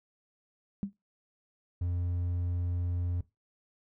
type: tone with exponential decay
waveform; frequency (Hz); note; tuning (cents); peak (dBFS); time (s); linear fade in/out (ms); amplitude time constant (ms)
sine; 199.2; G3; +28; -25; 0.83-0.93; 0; 20
type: tone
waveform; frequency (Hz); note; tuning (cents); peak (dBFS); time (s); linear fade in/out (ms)
triangle; 88; F2; +14; -27; 1.81-3.21; 5
effects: noise-tail reverb RT60 0.2 s tail -18 dB re dry